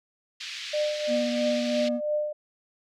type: band-pass noise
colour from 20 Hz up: white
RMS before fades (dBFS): -37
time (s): 0.4-1.89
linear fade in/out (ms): 10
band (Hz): 1900 to 4700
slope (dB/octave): 24
type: tone with tremolo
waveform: sine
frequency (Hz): 600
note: D5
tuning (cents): +37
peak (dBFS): -22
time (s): 0.73-2.33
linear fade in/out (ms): 10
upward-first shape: triangle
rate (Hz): 3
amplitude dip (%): 65
type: tone with vibrato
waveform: triangle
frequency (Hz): 241.2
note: B3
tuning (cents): -41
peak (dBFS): -25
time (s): 1.07-2.01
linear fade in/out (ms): 50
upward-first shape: square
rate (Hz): 16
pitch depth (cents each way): 11
effects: none